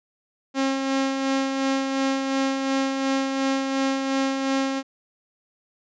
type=tone with tremolo; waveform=sawtooth; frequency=269.5 Hz; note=C#4; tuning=49 cents flat; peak=-16 dBFS; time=0.54-4.83 s; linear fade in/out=50 ms; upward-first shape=sine; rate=2.8 Hz; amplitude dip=40%; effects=resampled to 16000 Hz